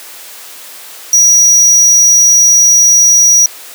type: tone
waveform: square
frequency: 5790 Hz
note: F#8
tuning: 38 cents flat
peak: -4 dBFS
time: 1.13-3.46 s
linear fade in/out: 2 ms
effects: white hiss -31 dBFS RMS until 3.74 s + high-pass 400 Hz 12 dB/octave